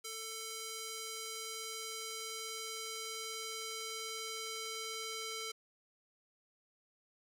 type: tone with band-pass filter sweep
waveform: square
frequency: 444.7 Hz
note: A4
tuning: 18 cents sharp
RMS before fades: -43 dBFS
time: 0.04-5.52 s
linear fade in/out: 10 ms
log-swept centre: 7600 to 5000 Hz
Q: 0.73
effects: none